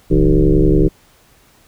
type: tone with frequency modulation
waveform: sine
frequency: 164.81 Hz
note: E3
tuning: in tune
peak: -8 dBFS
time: 0.1-0.89 s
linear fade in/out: 20 ms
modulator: 70.7 Hz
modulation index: 3.7
effects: pink hiss -51 dBFS RMS until 1.67 s